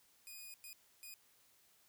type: tone bursts at uneven times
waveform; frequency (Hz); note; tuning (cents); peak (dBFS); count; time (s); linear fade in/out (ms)
5% pulse; 2474; D#7; -10; -40; 3; 0.27-0.54 / 0.64-0.73 / 1.03-1.14; 0
effects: white hiss -70 dBFS RMS until 1.88 s